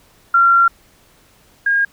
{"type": "tone pair in turn", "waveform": "sine", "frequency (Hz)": [1374, 1623.6], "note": ["F6", "G#6"], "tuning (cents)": [-29, -40], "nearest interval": "minor third", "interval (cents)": 289, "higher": "second", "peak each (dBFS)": [-8, -12], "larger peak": "first", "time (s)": [[0.34, 0.68], [1.66, 1.85]], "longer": "first", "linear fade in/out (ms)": 5, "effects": ["pink hiss -52 dBFS RMS until 1.92 s"]}